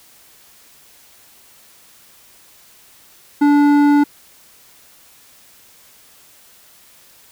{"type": "tone with hard clipping", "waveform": "triangle", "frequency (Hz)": 290, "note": "D4", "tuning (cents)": -22, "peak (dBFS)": -11, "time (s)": [3.41, 4.04], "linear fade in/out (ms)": 10, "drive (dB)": 14, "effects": ["white hiss -48 dBFS RMS until 7.31 s"]}